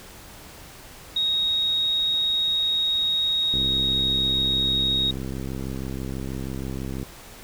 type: tone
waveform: sine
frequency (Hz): 3763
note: A#7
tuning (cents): +16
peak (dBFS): -20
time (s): 1.16-5.11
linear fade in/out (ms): 5
type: click train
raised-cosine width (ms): 3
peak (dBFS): -19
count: 232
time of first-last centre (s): 3.54-7.029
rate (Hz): 66.2
effects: pink hiss -44 dBFS RMS until 7.43 s